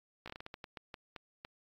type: slowing click train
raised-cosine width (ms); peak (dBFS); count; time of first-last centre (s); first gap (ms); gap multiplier
0.3; -28; 13; 0.26-1.449; 16; 1.3
effects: AAC 32 kbps